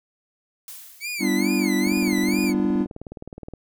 blue noise with exponential decay, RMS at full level -37 dBFS, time 0.68-1.7 s, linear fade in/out 1 ms, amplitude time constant 220 ms
sawtooth tone with vibrato, 2199 Hz, C#7, 14 cents flat, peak -24 dBFS, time 1-2.54 s, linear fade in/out 50 ms, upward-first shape sine, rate 2.3 Hz, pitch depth 190 cents each way
triangle chord, G dominant seventh, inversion none, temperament equal with one note detuned, 196 / 246.9 / 293.7 / 340.3 Hz, G3 / B3 / D4 / F4, 0 / 0 / 0 / -45 cents, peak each -22 / -23 / -22 / -24 dBFS, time 1.19-2.87 s, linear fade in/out 50 ms
click train, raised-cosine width 2 ms, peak -23 dBFS, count 33, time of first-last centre 1.87-3.537 s, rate 19.2 Hz
effects none

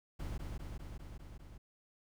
brown noise with echo, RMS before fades -40 dBFS, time 0.19-0.38 s, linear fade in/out 10 ms, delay 200 ms, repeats 6, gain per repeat -2 dB, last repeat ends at 1.58 s, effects none

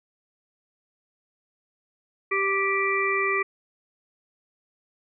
harmonic tone, 391.6 Hz, G4, 2 cents flat, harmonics 1 / 3 / 5 / 6, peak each -27 / -27 / -27 / -27 dBFS, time 2.31-3.43 s, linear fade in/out 10 ms, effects none

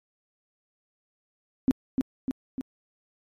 sine tone with echo, 261.6 Hz, C4, in tune, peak -16 dBFS, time 1.68-1.71 s, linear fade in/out 0 ms, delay 300 ms, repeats 3, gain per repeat -4 dB, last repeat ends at 2.61 s, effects MP3 64 kbps

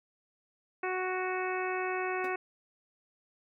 harmonic tone, 370 Hz, F#4, in tune, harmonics 1 / 2 / 3 / 4 / 5 / 6 / 7, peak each -34 / -37 / -39 / -40 / -41 / -42 / -42 dBFS, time 0.83-2.36 s, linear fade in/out 5 ms
25% pulse tone with exponential decay, 269.6 Hz, C#4, 48 cents flat, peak -37 dBFS, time 2.24-2.35 s, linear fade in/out 2 ms, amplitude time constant 22 ms
effects none

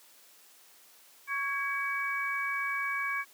sine tone cluster, 1118 / 1649 / 2272 Hz, C#6 / G#6 / C#7, +14 / -13 / +42 cents, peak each -35 / -34 / -33 dBFS, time 1.27-3.25 s, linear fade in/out 50 ms, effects white hiss -58 dBFS RMS until 3.33 s + high-pass 300 Hz 12 dB/octave

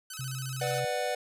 5% pulse tone with vibrato, 1396.9 Hz, F6, in tune, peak -27 dBFS, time 0.1-0.8 s, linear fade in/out 5 ms, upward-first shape square, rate 14 Hz, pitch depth 140 cents each way
sine tone, 131.3 Hz, C3, 6 cents sharp, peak -34 dBFS, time 0.19-0.85 s, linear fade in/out 5 ms
square chord, B minor, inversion none, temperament just, 493.9 / 592.7 / 740.8 Hz, B4 / D5 / F#5, 0 / +16 / +2 cents, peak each -34 dBFS, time 0.61-1.15 s, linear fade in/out 5 ms
effects low-pass 12000 Hz 12 dB/octave

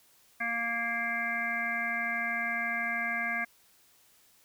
harmonic tone, 233.1 Hz, A#3, in tune, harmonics 1 / 3 / 5 / 7 / 9 / 10, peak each -42 / -38 / -41 / -33 / -33 / -41 dBFS, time 0.4-3.45 s, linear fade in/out 10 ms, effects white hiss -63 dBFS RMS until 4.44 s

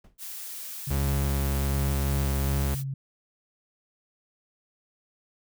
brown noise with exponential decay, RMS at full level -44 dBFS, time 0.04-0.21 s, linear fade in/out 5 ms, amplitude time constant 35 ms
blue noise, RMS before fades -38 dBFS, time 0.18-2.84 s, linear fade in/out 50 ms
sine tone with pitch glide, 137.5 to 135.69 Hz, C#3 to C#3, -14 to -37 cents, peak -29 dBFS, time 0.87-2.94 s, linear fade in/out 5 ms, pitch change -23 cents, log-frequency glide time 1.42-2.04 s
45% pulse tone with vibrato, 69.3 Hz, C#2, in tune, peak -25 dBFS, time 0.9-2.75 s, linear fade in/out 10 ms, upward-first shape sine, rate 1.2 Hz, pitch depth 8 cents each way
effects none

